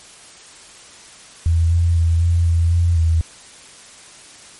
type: tone with pitch steps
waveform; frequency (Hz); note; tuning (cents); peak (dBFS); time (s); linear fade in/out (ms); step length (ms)
sine; 83 / 85 / 83.2 / 85.3 / 83.9 / 85.7 / 81.8; E2 / F2 / E2 / F2 / E2 / F2 / E2; +12 / -46 / +17 / -40 / +31 / -32 / -13; -12; 1.46-3.21; 0; 250
effects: white hiss -42 dBFS RMS until 4.59 s + MP3 48 kbps